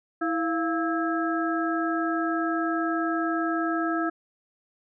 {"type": "harmonic tone with a mistuned harmonic", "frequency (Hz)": 326.5, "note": "E4", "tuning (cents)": -17, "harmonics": [1, 2, 4, 5], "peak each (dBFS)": [-26, -31, -30, -33], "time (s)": [0.21, 4.1], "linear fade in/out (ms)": 10, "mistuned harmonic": 2, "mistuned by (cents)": 99, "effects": []}